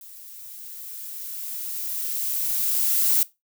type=noise with level ramp; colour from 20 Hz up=violet; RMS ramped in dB=-44 to -19 dBFS; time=0.01-3.23 s; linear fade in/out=2 ms; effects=noise-tail reverb RT60 0.2 s tail -18 dB re dry